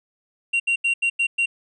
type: tone bursts at uneven times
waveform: triangle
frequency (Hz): 2756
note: F7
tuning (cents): -24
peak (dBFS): -16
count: 6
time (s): 0.53-0.6 / 0.67-0.76 / 0.84-0.94 / 1.02-1.1 / 1.19-1.27 / 1.38-1.46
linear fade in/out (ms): 10
effects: resampled to 24000 Hz